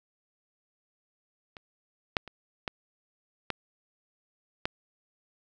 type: clicks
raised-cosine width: 0.3 ms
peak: -28 / -8 / -27 / -15 / -13 / -12 dBFS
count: 6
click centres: 1.568 / 2.168 / 2.277 / 2.678 / 3.503 / 4.655 s
effects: none

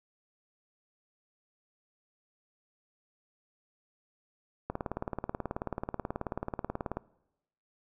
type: click train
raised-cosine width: 1 ms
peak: -19 dBFS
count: 43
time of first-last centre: 4.7-6.97 s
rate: 18.5 Hz
effects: noise-tail reverb RT60 0.9 s tail -22 dB re dry

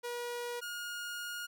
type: tone pair in turn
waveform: sawtooth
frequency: 481.2 / 1429.5 Hz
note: B4 / F6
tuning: -45 / +40 cents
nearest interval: octave + perfect fifth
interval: 1885 cents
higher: second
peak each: -33 / -35 dBFS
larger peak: first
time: 0.03-0.61 / 0.61-1.47 s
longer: second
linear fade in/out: 20 ms
effects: none

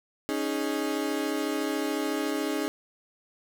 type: chord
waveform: 35% pulse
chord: C# suspended second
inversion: none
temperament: equal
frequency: 277.2 / 311.1 / 415.3 Hz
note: C#4 / D#4 / G#4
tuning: 0 / 0 / 0 cents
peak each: -30 / -29 / -31 dBFS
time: 0.29-2.68 s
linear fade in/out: 0 ms
effects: 10-bit

